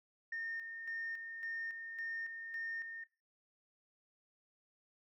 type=tone with tremolo; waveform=sine; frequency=1826 Hz; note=A#6; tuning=36 cents flat; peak=-37 dBFS; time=0.32-3.04 s; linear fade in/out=5 ms; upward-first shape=square; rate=1.8 Hz; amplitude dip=50%; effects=noise-tail reverb RT60 0.3 s tail -19 dB re dry + tanh soft clip ceiling -34 dBFS